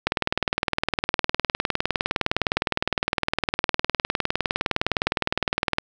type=click train; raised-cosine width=0.3 ms; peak=-4 dBFS; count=113; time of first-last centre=0.07-5.784 s; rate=19.6 Hz; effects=none